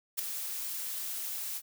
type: noise with ADSR envelope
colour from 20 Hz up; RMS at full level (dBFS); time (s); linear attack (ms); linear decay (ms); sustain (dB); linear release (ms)
blue; -29; 0.17-1.62; 22; 6; -8; 55
effects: none